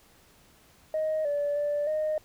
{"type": "tone with pitch steps", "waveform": "sine", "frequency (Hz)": [625, 579, 585, 617], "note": ["D#5", "D5", "D5", "D#5"], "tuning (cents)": [8, -25, -7, -15], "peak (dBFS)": -24, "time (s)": [0.94, 2.18], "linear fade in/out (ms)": 2, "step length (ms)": 310, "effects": ["tanh soft clip ceiling -22 dBFS", "pink hiss -59 dBFS RMS until 2.24 s"]}